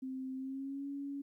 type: tone with pitch glide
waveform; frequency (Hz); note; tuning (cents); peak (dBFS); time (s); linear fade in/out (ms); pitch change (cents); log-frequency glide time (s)
sine; 261.6 to 280.4; C4 to C#4; 0 to +20; -38; 0.02-1.22; 10; +120; 0.35-0.87
effects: 13-bit